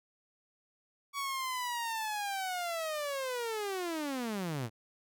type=linear sweep; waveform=sawtooth; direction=down; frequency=1133 to 105.2 Hz; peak=-30 dBFS; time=1.13-4.7 s; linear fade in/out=50 ms; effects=none